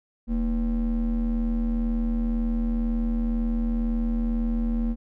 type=ring-modulated tone; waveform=triangle; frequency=135.9 Hz; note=C#3; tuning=34 cents flat; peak=-17 dBFS; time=0.27-4.96 s; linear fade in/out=50 ms; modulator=94.9 Hz; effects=none